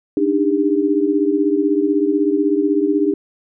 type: tone cluster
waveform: sine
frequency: 292.4 / 308.5 / 401 Hz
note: D4 / D#4 / G4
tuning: -7 / -15 / +39 cents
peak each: -18 dBFS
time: 0.17-3.14 s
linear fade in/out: 2 ms
effects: none